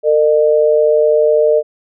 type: tone pair together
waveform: sine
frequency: 454 / 606 Hz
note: A#4 / D#5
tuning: -46 / -46 cents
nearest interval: perfect fourth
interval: 500 cents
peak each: -11 dBFS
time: 0.03-1.63 s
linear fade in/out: 50 ms
effects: none